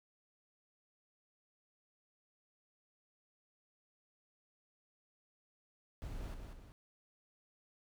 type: noise with echo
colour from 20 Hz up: brown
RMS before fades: -44 dBFS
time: 6.02-6.34 s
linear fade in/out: 0 ms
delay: 190 ms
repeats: 2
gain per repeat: -5 dB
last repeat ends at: 6.72 s
effects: none